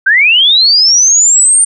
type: linear sweep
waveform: sine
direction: up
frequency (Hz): 1500 to 9000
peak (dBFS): -4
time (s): 0.06-1.65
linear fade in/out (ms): 10
effects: none